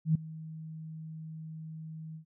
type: tone with ADSR envelope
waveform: sine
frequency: 158.7 Hz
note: D#3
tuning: 35 cents sharp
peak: -20 dBFS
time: 0.05-2.25 s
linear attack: 100 ms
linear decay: 6 ms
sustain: -20 dB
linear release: 99 ms
effects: none